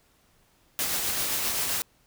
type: noise with tremolo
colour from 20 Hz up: white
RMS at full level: -27 dBFS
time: 0.79-1.82 s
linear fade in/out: 0 ms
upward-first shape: sine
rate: 7.7 Hz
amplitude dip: 25%
effects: pink hiss -64 dBFS RMS until 2.06 s